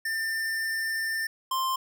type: tone pair in turn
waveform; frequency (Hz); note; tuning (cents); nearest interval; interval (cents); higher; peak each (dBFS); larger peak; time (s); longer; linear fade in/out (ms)
square; 1794 / 1050.2; A6 / C6; +33 / +6; major sixth; 927; first; -28 / -26; second; 0.05-1.27 / 1.51-1.76; first; 5
effects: none